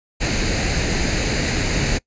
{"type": "noise with comb filter", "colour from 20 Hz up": "pink", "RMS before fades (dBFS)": -20, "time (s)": [0.2, 1.99], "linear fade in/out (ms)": 20, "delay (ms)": 0.45, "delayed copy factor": 0.6, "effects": ["noise-tail reverb RT60 0.1 s tail -24 dB re dry", "resampled to 16000 Hz"]}